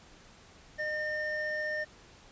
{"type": "tone pair together", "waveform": "triangle", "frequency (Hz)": [610, 1814.8], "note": ["D#5", "A#6"], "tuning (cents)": [-34, -47], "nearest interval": "octave + perfect fifth", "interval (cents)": 1887, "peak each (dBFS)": [-34, -31], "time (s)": [0.78, 1.85], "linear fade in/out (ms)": 20, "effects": ["pink hiss -56 dBFS RMS until 2.31 s", "resampled to 16000 Hz"]}